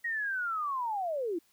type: linear sweep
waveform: sine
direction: down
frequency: 1900 to 311.7 Hz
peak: -30 dBFS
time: 0.04-1.39 s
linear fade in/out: 10 ms
effects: white hiss -68 dBFS RMS until 1.52 s